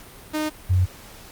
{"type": "tone pair in turn", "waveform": ["sawtooth", "sine"], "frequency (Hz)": [307.3, 91.73], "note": ["D#4", "F#2"], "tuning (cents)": [-21, -14], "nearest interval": "octave + major sixth", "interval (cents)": 2093, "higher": "first", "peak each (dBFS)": [-19, -15], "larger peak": "second", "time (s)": [[0.33, 0.5], [0.69, 0.86]], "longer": "neither", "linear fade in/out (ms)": 20, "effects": ["pink hiss -44 dBFS RMS until 1.31 s", "Opus 48 kbps"]}